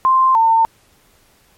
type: tone pair in turn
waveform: sine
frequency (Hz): 1046.5 / 903.2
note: C6 / A5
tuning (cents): 0 / +45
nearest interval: minor third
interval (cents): 255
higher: first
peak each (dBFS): -9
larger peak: neither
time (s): 0.05-0.35 / 0.35-0.65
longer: neither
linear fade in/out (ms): 0
effects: pink hiss -54 dBFS RMS until 1.57 s + MP3 64 kbps